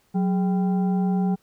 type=tone with frequency modulation; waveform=sine; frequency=185 Hz; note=F#3; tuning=in tune; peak=-19 dBFS; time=0.14-1.36 s; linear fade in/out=20 ms; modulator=599 Hz; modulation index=0.46; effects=pink hiss -64 dBFS RMS until 1.42 s